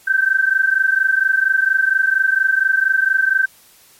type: tone pair together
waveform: sine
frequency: 1543.7 / 1568 Hz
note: G6 / G6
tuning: -27 / 0 cents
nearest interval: unison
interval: 27 cents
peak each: -15 / -16 dBFS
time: 0.07-3.46 s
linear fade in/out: 10 ms
effects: white hiss -49 dBFS RMS until 3.99 s + MP3 64 kbps